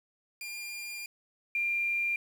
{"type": "tone pair in turn", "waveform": ["sawtooth", "sine"], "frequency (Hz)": [2402, 2389], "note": ["D7", "D7"], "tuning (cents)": [38, 29], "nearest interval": "unison", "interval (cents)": 9, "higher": "first", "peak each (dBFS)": [-34, -27], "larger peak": "second", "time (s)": [[0.41, 1.06], [1.55, 2.16]], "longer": "first", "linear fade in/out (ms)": 2, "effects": ["9-bit"]}